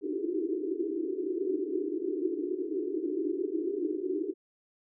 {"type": "band-pass noise", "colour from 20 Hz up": "pink", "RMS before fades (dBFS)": -32, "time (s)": [0.01, 4.34], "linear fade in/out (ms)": 50, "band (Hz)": [300, 410], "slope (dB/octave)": 96, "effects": []}